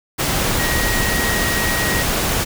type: tone in noise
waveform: sine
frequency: 1893 Hz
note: A#6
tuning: 26 cents sharp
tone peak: -22 dBFS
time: 0.58-2.04 s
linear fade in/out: 20 ms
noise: pink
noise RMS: -19 dBFS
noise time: 0.18-2.45 s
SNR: -6 dB
effects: none